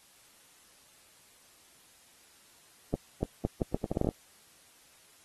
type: accelerating click train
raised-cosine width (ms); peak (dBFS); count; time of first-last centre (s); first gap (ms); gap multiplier
2; -15; 12; 2.94-4.089; 290; 0.76
effects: white hiss -60 dBFS RMS until 5.24 s + AAC 32 kbps